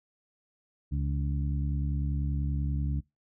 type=harmonic tone with a mistuned harmonic; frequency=70.3 Hz; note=C#2; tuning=25 cents sharp; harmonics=1 / 2 / 3 / 4; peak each=-29 / -31 / -40 / -41 dBFS; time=0.91-3.01 s; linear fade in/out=20 ms; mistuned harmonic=4; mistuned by=+32 cents; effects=noise-tail reverb RT60 0.2 s tail -23 dB re dry